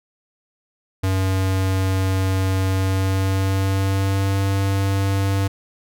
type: tone with pitch glide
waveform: square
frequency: 95 to 97.78 Hz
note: F#2 to G2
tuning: +46 to -4 cents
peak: -18 dBFS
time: 1.03-5.48 s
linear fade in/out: 10 ms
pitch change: +50 cents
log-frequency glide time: 2.69-4.4 s
effects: none